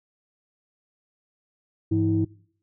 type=tone cluster; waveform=sine; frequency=101.4 / 168.1 / 322.8 Hz; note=G#2 / E3 / E4; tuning=-41 / +34 / -36 cents; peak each=-23 / -29 / -21 dBFS; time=1.91-2.25 s; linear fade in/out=10 ms; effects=noise-tail reverb RT60 0.6 s tail -23 dB re dry + tanh soft clip ceiling -11 dBFS